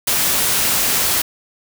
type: noise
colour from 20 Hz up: white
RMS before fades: -17 dBFS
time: 0.07-1.22 s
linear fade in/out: 5 ms
effects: none